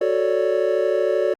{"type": "chord", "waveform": "triangle", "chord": "D major seventh", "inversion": "first", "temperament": "equal", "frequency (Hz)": [370, 440, 554.4, 587.3], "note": ["F#4", "A4", "C#5", "D5"], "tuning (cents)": [0, 0, 0, 0], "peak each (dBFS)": -21, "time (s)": [0.01, 1.34], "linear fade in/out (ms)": 5, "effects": ["Opus 48 kbps"]}